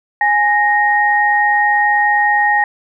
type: tone pair together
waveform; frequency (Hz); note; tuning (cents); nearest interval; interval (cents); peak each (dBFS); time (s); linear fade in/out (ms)
sine; 830.6 / 1864.7; G#5 / A#6; 0 / 0; octave + major second; 1400; -13; 0.21-2.64; 2
effects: none